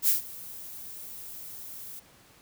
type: noise with ADSR envelope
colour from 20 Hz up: violet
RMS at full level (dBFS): -21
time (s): 0.02-2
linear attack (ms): 62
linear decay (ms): 130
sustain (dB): -21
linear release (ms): 12
effects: pink hiss -57 dBFS RMS until 2.41 s + high-pass 60 Hz 12 dB/octave